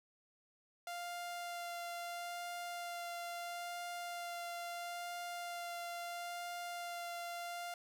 sawtooth tone with vibrato, 696 Hz, F5, 6 cents flat, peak -38 dBFS, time 0.87-7.74 s, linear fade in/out 2 ms, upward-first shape sine, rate 0.75 Hz, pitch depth 10 cents each way, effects none

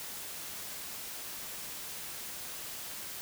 white noise, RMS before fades -42 dBFS, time 0-3.21 s, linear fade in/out 0 ms, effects none

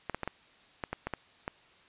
clicks, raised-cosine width 0.5 ms, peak -18 dBFS, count 9, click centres 0.097 / 0.146 / 0.233 / 0.276 / 0.838 / 0.93 / 1.07 / 1.137 / 1.479 s, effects white hiss -60 dBFS RMS until 1.88 s + resampled to 8000 Hz

